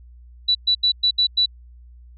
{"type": "tone bursts at uneven times", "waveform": "sine", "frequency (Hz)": 3951, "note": "B7", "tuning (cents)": 0, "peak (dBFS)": -14, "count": 6, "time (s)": [[0.48, 0.55], [0.67, 0.75], [0.83, 0.92], [1.03, 1.11], [1.18, 1.27], [1.37, 1.46]], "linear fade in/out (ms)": 10, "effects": ["added 60 Hz sine -42 dBFS peak until 2.17 s"]}